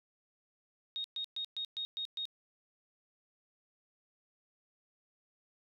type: tone bursts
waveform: sine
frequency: 3729 Hz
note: A#7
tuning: in tune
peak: -35 dBFS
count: 7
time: 0.96-2.254 s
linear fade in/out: 0 ms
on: 82 ms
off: 120 ms
effects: none